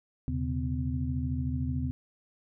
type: tone cluster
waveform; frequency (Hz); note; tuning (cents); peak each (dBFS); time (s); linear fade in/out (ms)
sine; 78.7 / 123.9 / 137.3 / 253.3; D#2 / B2 / C#3 / B3; +20 / +6 / -16 / +44; -32 / -36 / -34 / -34; 0.28-1.91; 0
effects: none